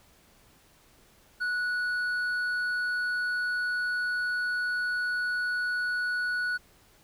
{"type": "tone with hard clipping", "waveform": "sine", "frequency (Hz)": 1470, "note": "F#6", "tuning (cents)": -12, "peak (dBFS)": -28, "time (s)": [1.4, 6.58], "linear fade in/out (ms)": 20, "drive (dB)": 4, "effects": ["pink hiss -60 dBFS RMS until 7.03 s"]}